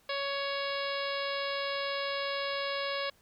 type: harmonic tone with a mistuned harmonic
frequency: 558 Hz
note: C#5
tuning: 11 cents sharp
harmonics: 1 / 2 / 3 / 4 / 5 / 6 / 7 / 8 / 9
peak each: -35 / -38 / -40 / -41 / -42 / -43 / -43 / -44 / -45 dBFS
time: 0.09-3.1 s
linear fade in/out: 5 ms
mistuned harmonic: 8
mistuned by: -54 cents
effects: pink hiss -65 dBFS RMS until 3.21 s